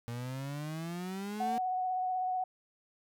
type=exponential sweep; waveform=35% pulse; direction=up; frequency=116.54 to 233.1 Hz; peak=-35 dBFS; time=0.08-1.58 s; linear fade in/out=0 ms
type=tone with vibrato; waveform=sine; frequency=740 Hz; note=F#5; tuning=in tune; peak=-30 dBFS; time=1.4-2.44 s; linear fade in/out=5 ms; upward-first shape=sine; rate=16 Hz; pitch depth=17 cents each way
effects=none